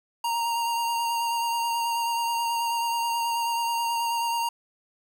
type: tone with vibrato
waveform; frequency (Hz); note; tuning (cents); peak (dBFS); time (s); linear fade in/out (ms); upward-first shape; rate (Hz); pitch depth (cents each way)
square; 932; A#5; -1; -25; 0.24-4.49; 5; sine; 9.3; 16
effects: 9-bit